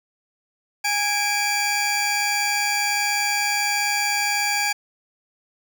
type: tone pair together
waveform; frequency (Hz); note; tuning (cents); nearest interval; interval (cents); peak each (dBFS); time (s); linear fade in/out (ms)
20% pulse; 824.8 / 2333; G#5 / D7; -12 / -12; octave + tritone; 1800; -18 / -18; 0.84-4.73; 10
effects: none